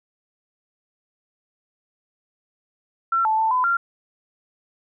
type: tone with pitch steps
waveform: sine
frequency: 1352 / 875 / 886 / 1009 / 1383 Hz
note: E6 / A5 / A5 / B5 / F6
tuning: +43 / -10 / +12 / +37 / -17 cents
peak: -17 dBFS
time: 3.12-3.77 s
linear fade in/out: 5 ms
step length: 130 ms
effects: none